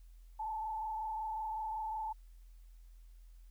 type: tone with frequency modulation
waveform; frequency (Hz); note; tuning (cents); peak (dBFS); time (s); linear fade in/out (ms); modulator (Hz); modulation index
sine; 873; A5; -14; -36; 0.39-2.13; 10; 25.4; 0.88
effects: added 42 Hz sine -53 dBFS peak until 3.5 s + white hiss -75 dBFS RMS until 3.5 s